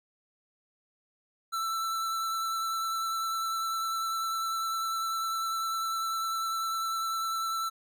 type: tone with vibrato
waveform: square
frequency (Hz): 1331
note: E6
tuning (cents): +16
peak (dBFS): -30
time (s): 1.52-7.7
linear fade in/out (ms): 20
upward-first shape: triangle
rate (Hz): 10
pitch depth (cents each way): 18
effects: none